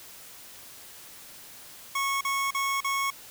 25% pulse tone bursts, 1100 Hz, C#6, 14 cents flat, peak -22 dBFS, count 4, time 1.95-3.104 s, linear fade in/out 5 ms, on 260 ms, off 38 ms, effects white hiss -47 dBFS RMS until 3.3 s

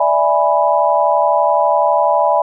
sine chord, E dominant seventh, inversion third, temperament equal, 587.3 / 659.3 / 830.6 / 987.8 Hz, D5 / E5 / G#5 / B5, 0 / 0 / 0 / 0 cents, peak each -16 dBFS, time 0-2.42 s, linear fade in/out 5 ms, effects none

